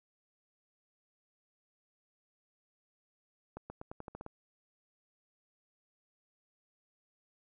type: accelerating click train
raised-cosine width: 1 ms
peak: -29 dBFS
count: 9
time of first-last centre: 3.57-4.264 s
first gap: 130 ms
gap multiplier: 0.88
effects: none